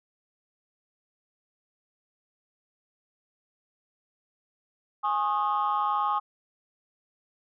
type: chord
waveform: sine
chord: Ab suspended fourth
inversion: none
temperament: equal with one note detuned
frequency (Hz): 830.6 / 1082.8 / 1244.5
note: Ab5 / Db6 / Eb6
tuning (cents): 0 / -41 / 0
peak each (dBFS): -27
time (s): 5.03-6.2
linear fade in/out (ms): 20
effects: tanh soft clip ceiling -18 dBFS